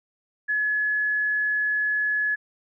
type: tone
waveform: sine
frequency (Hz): 1701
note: G#6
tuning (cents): +41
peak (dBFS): -21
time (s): 0.48-2.36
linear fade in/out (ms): 20
effects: none